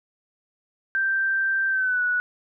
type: tone with pitch glide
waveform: sine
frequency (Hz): 1568 to 1471.5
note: G6 to F#6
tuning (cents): 0 to -10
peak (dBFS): -20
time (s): 0.95-2.2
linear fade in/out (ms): 0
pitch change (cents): -110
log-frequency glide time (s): 1.69-2.02
effects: none